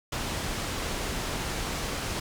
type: low-pass noise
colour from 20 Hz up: pink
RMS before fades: -32 dBFS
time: 0.12-2.2 s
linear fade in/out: 5 ms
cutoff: 8600 Hz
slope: 12 dB/octave
effects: none